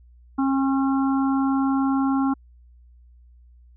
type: harmonic tone with a mistuned harmonic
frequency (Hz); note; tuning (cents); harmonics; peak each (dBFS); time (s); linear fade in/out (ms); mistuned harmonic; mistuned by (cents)
270; C#4; -45; 1 / 3 / 4 / 5; -19 / -29 / -31 / -33; 0.38-2.34; 10; 5; +17
effects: added 60 Hz sine -48 dBFS peak until 3.76 s